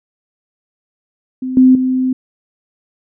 sine tone with level steps, 257.6 Hz, C4, 27 cents flat, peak -18 / -4 / -12 dBFS, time 1.42-2.13 s, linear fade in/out 5 ms, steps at 1.57 / 1.75 s, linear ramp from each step 2 ms, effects none

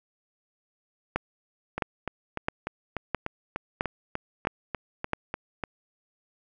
two click trains, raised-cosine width 0.5 ms, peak -10 / -15 dBFS, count 7 / 14, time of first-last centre 1.16-5.134 / 1.78-5.638 s, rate 1.51 / 3.37 Hz, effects none

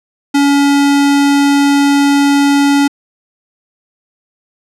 square tone, 282.7 Hz, C#4, 34 cents sharp, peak -8 dBFS, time 0.34-2.88 s, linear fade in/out 10 ms, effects low-pass 10000 Hz 12 dB/octave

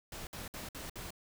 pink noise bursts, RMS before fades -44 dBFS, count 5, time 0.12-1.106 s, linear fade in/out 2 ms, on 150 ms, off 59 ms, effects none

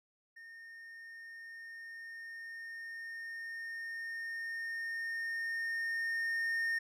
triangle tone with level ramp, 1831 Hz, A#6, 32 cents flat, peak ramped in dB -48 to -29 dBFS, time 0.36-6.79 s, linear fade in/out 10 ms, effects none

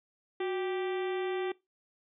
harmonic tone with a mistuned harmonic, 390.7 Hz, G4, 6 cents flat, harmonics 1 / 2 / 3 / 4 / 5 / 6 / 7 / 8 / 9, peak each -30 / -40 / -46 / -48 / -45 / -49 / -51 / -51 / -52 dBFS, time 0.4-1.52 s, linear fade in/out 5 ms, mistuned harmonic 1, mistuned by -100 cents, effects noise-tail reverb RT60 0.2 s tail -21 dB re dry

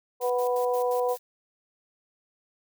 harmonic tone, 246.9 Hz, B3, in tune, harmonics 2 / 3 / 4, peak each -24 / -30 / -32 dBFS, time 0.2-1.17 s, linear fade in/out 50 ms
blue noise with tremolo, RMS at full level -43 dBFS, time 0.21-1.19 s, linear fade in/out 5 ms, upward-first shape square, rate 5.7 Hz, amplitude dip 80%
effects none

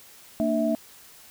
sine tone cluster, 229.6 / 296.9 / 651 Hz, A#3 / D4 / E5, -26 / +19 / -22 cents, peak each -25 / -27 / -25 dBFS, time 0.4-0.75 s, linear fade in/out 0 ms, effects white hiss -50 dBFS RMS until 1.3 s

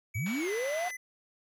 square tone with pitch glide, 2275 to 2015 Hz, C#7 to B6, +44 to +34 cents, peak -38 dBFS, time 0.14-0.97 s, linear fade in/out 10 ms, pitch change -210 cents, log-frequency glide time 0.39-0.52 s
sine linear sweep, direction up, 87.31 to 741 Hz, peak -30 dBFS, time 0.15-0.89 s, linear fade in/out 10 ms
white band-pass noise, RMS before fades -44 dBFS, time 0.26-0.91 s, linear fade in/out 2 ms, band 710 to 2800 Hz, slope 12 dB/octave
effects none

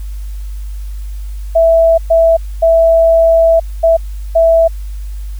sine tone bursts at uneven times, 659.3 Hz, E5, in tune, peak -5 dBFS, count 5, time 1.55-1.98 / 2.1-2.37 / 2.62-3.6 / 3.83-3.97 / 4.35-4.68 s, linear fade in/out 10 ms, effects added 50 Hz sine -20 dBFS peak until 5.39 s + white hiss -45 dBFS RMS until 5.39 s

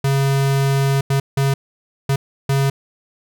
square tone bursts at uneven times, 137.3 Hz, C#3, 16 cents flat, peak -15 dBFS, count 5, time 0.04-1.01 / 1.1-1.2 / 1.37-1.54 / 2.09-2.16 / 2.49-2.7 s, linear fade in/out 5 ms, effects none

